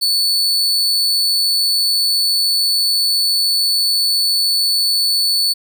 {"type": "tone", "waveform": "40% pulse", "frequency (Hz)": 4453, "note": "C#8", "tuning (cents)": 7, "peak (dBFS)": -12, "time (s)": [0.01, 5.54], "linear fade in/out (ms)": 20, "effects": []}